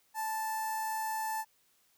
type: tone with notch filter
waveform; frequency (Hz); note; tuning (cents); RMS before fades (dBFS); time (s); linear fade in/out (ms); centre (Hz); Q
sawtooth; 879; A5; -2; -35; 0.14-1.45; 50; 3300; 0.5
effects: white hiss -70 dBFS RMS until 1.97 s